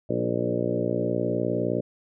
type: harmonic tone with a mistuned harmonic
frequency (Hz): 59.6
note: A#1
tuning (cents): +39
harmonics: 2 / 3 / 4 / 5 / 6 / 7 / 8 / 9 / 10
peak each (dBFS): -32 / -32 / -32 / -32 / -32 / -32 / -32 / -32 / -32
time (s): 0.09-1.81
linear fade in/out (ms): 10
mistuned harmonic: 6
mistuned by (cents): -18
effects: none